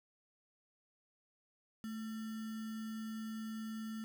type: tone with sample-and-hold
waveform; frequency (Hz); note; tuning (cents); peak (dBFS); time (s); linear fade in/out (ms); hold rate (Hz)
sine; 219.9; A3; -1; -40; 1.84-4.04; 0; 1575
effects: none